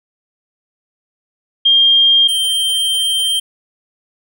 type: tone pair in turn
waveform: sine / square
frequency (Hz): 3209 / 3148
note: G7 / G7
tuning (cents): +40 / +7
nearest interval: unison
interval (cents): 33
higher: first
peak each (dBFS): -7 / -14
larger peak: first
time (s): 1.65-2.28 / 2.28-3.4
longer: second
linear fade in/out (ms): 10
effects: none